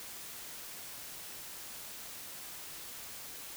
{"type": "silence", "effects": ["white hiss -46 dBFS RMS until 3.56 s"]}